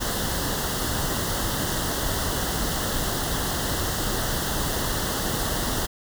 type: band-stop noise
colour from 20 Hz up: pink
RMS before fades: -26 dBFS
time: 0-5.87 s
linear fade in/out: 20 ms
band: 2000 to 2800 Hz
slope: 96 dB/octave
effects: none